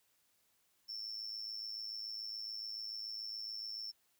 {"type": "tone with amplitude modulation", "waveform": "triangle", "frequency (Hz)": 5390, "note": "E8", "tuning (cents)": 38, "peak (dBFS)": -37, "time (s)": [0.88, 3.92], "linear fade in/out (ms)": 20, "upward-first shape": "sine", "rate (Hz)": 107, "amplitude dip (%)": 70, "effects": ["white hiss -75 dBFS RMS until 4.19 s"]}